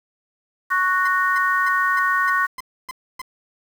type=harmonic tone; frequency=370 Hz; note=F#4; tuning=in tune; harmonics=3 / 4 / 5; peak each=-20 / -21 / -22 dBFS; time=0.7-2.47 s; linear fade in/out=20 ms
type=tone bursts; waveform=30% pulse; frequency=1028 Hz; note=C6; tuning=31 cents flat; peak=-26 dBFS; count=8; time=1.05-3.218 s; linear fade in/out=5 ms; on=26 ms; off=280 ms
effects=7-bit